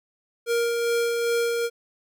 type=tone with tremolo; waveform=square; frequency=468.8 Hz; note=A#4; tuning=10 cents sharp; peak=-21 dBFS; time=0.46-1.7 s; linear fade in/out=50 ms; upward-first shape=sine; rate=2.5 Hz; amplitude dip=30%; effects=none